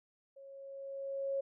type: tone with level ramp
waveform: sine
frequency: 548 Hz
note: C#5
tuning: 20 cents flat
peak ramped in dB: -51 to -31 dBFS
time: 0.36-1.41 s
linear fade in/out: 10 ms
effects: none

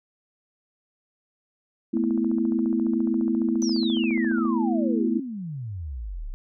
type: chord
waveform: sine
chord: A suspended second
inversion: none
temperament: equal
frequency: 220 / 246.9 / 329.6 Hz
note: A3 / B3 / E4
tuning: 0 / 0 / 0 cents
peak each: -25 dBFS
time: 1.93-5.2 s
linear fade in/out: 10 ms
type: click train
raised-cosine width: 1 ms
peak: -29 dBFS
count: 37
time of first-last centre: 1.97-4.453 s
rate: 14.5 Hz
type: exponential sweep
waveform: sine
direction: down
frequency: 6080 to 30.59 Hz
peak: -30 dBFS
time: 3.62-6.34 s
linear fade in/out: 0 ms
effects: none

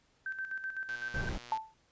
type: tone with tremolo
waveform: sine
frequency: 1552 Hz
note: G6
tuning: 18 cents flat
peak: -34 dBFS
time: 0.26-1.29 s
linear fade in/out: 2 ms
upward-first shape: square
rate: 7.9 Hz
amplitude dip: 60%
type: click train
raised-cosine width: 0.2 ms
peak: -31 dBFS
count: 83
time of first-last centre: 0.89-1.573 s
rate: 120 Hz
type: noise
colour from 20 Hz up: brown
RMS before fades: -36 dBFS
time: 1.14-1.38 s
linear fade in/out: 5 ms
type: tone with exponential decay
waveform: sine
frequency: 880 Hz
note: A5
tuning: in tune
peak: -25 dBFS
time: 1.52-1.74 s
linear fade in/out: 1 ms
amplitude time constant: 47 ms
effects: pink hiss -70 dBFS RMS until 1.91 s + resampled to 16000 Hz

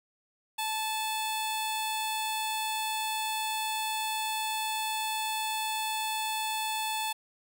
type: tone with notch filter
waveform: 15% pulse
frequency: 872 Hz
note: A5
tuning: 16 cents flat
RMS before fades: -32 dBFS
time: 0.58-7.13 s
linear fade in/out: 10 ms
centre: 1900 Hz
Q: 1.4
effects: none

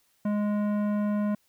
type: tone with tanh clipping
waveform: sine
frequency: 207.7 Hz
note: G#3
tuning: in tune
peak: -26 dBFS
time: 0.25-1.35 s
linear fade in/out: 5 ms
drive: 14 dB
effects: white hiss -68 dBFS RMS until 1.48 s

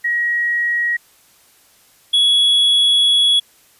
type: tone pair in turn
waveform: sine / triangle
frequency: 1900 / 3365 Hz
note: A#6 / G#7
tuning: +33 / +22 cents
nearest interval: minor seventh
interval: 989 cents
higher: second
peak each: -15 / -9 dBFS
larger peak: second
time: 0.04-0.97 / 2.13-3.4 s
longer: second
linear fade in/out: 10 ms
effects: white hiss -52 dBFS RMS until 3.79 s + resampled to 32000 Hz

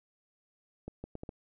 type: accelerating click train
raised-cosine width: 2 ms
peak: -27 dBFS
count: 5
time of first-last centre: 0.88-1.292 s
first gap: 160 ms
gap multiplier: 0.71
effects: none

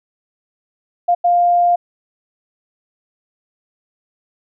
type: tone bursts at uneven times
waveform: sine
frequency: 701 Hz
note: F5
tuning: 6 cents sharp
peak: -10 dBFS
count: 2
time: 1.08-1.15 / 1.24-1.76 s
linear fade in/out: 10 ms
effects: none

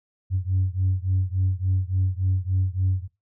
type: beating tone pair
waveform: sine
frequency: 92.2 / 95.7 Hz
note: F#2 / G2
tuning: -6 / -41 cents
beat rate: 3.5 Hz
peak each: -22 / -23 dBFS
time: 0.3-3.08 s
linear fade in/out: 50 ms
effects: noise-tail reverb RT60 0.2 s tail -19 dB re dry + tanh soft clip ceiling -15 dBFS

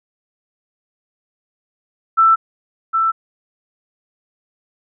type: tone with echo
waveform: sine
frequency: 1329 Hz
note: E6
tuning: 14 cents sharp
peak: -8 dBFS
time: 2.17-2.36 s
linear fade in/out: 20 ms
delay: 760 ms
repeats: 1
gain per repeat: -5 dB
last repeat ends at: 3.12 s
effects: none

